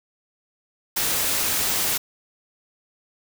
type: noise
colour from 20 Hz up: white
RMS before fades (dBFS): -23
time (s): 0.96-1.98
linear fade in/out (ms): 10
effects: none